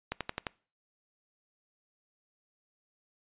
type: click train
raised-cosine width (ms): 0.3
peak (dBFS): -16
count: 5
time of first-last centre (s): 0.12-0.468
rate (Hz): 11.5
effects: noise-tail reverb RT60 0.4 s tail -23 dB re dry + resampled to 8000 Hz